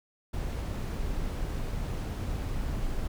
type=noise; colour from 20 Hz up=brown; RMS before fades=-32 dBFS; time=0.33-3.08 s; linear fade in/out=10 ms; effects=none